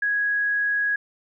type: tone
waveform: sine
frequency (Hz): 1661.2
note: G#6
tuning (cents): 0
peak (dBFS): -20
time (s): 0.02-0.96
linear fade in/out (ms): 5
effects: none